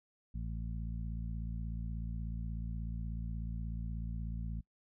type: harmonic tone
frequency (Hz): 56.5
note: A1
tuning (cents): +47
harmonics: 1 / 2 / 3 / 4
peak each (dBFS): -38 / -44 / -45 / -50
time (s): 0.34-4.61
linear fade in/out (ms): 10
effects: noise-tail reverb RT60 0.1 s tail -24 dB re dry